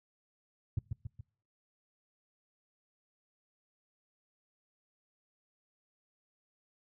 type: tone with echo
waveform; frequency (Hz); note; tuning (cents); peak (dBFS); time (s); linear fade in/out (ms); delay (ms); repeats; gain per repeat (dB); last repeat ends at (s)
sine; 106.3; G#2; +41; -25; 0.77-0.79; 5; 140; 3; -5; 1.21
effects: noise-tail reverb RT60 0.5 s tail -25 dB re dry + tanh soft clip ceiling -25 dBFS

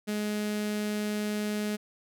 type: tone with notch filter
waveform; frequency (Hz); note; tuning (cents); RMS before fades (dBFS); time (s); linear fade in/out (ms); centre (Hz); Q
sawtooth; 210; G#3; +19; -31; 0.07-1.77; 20; 980; 1.5
effects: none

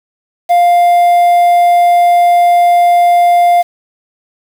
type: tone with quantisation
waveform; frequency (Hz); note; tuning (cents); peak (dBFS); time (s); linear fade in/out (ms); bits
triangle; 700; F5; +4; -3; 0.49-3.63; 20; 5
effects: none

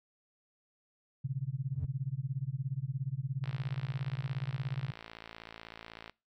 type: tone with tremolo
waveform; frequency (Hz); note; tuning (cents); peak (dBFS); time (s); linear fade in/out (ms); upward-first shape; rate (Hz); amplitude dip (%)
sine; 134.1; C3; +43; -29; 1.24-4.91; 10; sine; 17; 95
type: tone with exponential growth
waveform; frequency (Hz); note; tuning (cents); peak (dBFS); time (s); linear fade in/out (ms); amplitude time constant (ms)
triangle; 87.31; F2; 0; -28; 1.68-1.85; 5; 36
type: click train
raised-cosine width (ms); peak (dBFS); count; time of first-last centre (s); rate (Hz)
0.3; -29; 150; 3.44-6.096; 56.1
effects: noise-tail reverb RT60 0.3 s tail -24 dB re dry

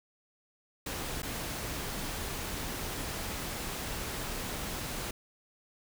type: noise with dropouts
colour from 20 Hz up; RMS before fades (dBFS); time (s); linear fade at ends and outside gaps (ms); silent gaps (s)
pink; -37; 0.86-5.11; 5; 1.221-1.229
effects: none

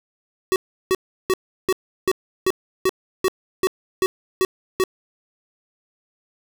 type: tone bursts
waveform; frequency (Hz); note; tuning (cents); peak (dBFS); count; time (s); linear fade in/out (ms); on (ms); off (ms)
square; 376.1; F#4; +28; -16; 12; 0.52-4.838; 0; 39; 350
effects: none

